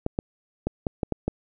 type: clicks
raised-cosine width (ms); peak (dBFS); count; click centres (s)
2; -11; 7; 0.064 / 0.189 / 0.67 / 0.868 / 1.032 / 1.123 / 1.28
effects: none